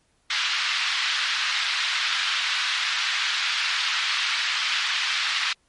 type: band-pass noise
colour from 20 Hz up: white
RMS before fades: -25 dBFS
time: 0.3-5.53 s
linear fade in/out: 5 ms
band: 1200 to 4200 Hz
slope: 24 dB/octave
effects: pink hiss -66 dBFS RMS until 5.68 s + MP3 48 kbps